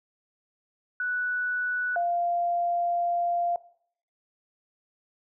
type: tone pair in turn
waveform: sine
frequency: 1480 / 694.8 Hz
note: F#6 / F5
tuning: 0 / -9 cents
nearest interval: octave + minor second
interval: 1309 cents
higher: first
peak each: -26 / -23 dBFS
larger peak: second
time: 1-1.96 / 1.96-3.56 s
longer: second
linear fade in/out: 2 ms
effects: noise-tail reverb RT60 0.6 s tail -19 dB re dry